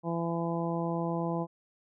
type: harmonic tone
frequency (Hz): 168.2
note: E3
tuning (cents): +35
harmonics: 1 / 2 / 3 / 4 / 5 / 6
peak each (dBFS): -32 / -35 / -37 / -38 / -39 / -40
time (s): 0.03-1.47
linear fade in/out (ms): 50
effects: none